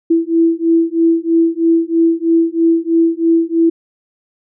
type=beating tone pair; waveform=sine; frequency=329.6 / 332.7 Hz; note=E4 / E4; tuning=0 / +16 cents; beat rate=3.1 Hz; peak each=-13 dBFS; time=0.1-3.7 s; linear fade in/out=10 ms; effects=none